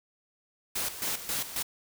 white noise with tremolo, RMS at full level -31 dBFS, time 0.75-1.63 s, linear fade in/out 10 ms, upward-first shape square, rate 3.7 Hz, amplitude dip 70%, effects none

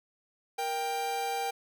45% pulse tone pair together, 469.1 / 789 Hz, A#4 / G5, +11 / +11 cents, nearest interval major sixth, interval 900 cents, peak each -37 / -31 dBFS, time 0.58-1.51 s, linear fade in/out 10 ms, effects none

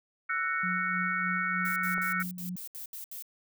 sine chord, F# dominant seventh, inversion third, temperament just, 1332 / 1480 / 1850 / 2220 Hz, E6 / F#6 / A#6 / C#7, +18 / 0 / -14 / +2 cents, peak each -33 / -32 / -36 / -34 dBFS, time 0.29-2.23 s, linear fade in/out 10 ms
sine tone with tremolo, 180.4 Hz, F#3, 44 cents flat, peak -33 dBFS, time 0.63-2.56 s, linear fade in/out 5 ms, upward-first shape sine, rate 3.3 Hz, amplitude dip 55%
violet noise bursts, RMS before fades -41 dBFS, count 9, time 1.65-3.224 s, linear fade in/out 0 ms, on 110 ms, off 73 ms
clicks, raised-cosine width 1 ms, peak -34 / -29 dBFS, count 2, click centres 1.977 / 1.982 s
effects none

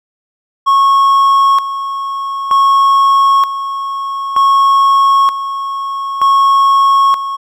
triangle tone with tremolo, 1097 Hz, C#6, 18 cents flat, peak -4 dBFS, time 0.66-7.37 s, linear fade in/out 20 ms, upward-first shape square, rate 0.54 Hz, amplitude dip 70%, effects none

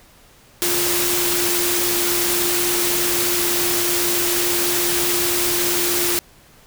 sine tone in noise, 350 Hz, F4, 4 cents sharp, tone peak -24 dBFS, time 0.62-6.19 s, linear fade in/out 0 ms, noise white, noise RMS -20 dBFS, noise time 0.62-6.19 s, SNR -7 dB, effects pink hiss -50 dBFS RMS until 6.66 s

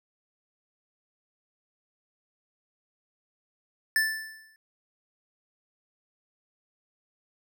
square tone with exponential decay, 1760 Hz, A6, in tune, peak -20 dBFS, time 3.96-4.56 s, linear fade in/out 1 ms, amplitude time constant 130 ms, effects none

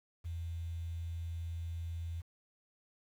sine tone with quantisation, 83.8 Hz, E2, 29 cents sharp, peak -37 dBFS, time 0.24-2.22 s, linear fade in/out 20 ms, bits 10, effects none

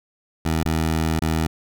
15% pulse tone with dropouts, 80.1 Hz, E2, 49 cents flat, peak -13 dBFS, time 0.45-1.47 s, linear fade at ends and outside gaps 5 ms, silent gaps 0.633-0.653 / 1.194-1.219 s, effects none

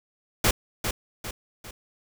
pink noise with echo, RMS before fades -20 dBFS, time 0.44-0.51 s, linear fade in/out 5 ms, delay 400 ms, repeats 3, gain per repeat -7 dB, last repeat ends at 1.71 s, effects none

